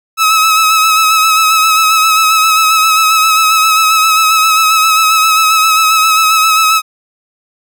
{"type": "tone with vibrato", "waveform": "sawtooth", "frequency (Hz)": 1289, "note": "E6", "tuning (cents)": -39, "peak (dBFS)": -3, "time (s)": [0.17, 6.82], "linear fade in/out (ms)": 50, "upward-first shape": "sine", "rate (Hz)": 7.5, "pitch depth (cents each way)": 32, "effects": []}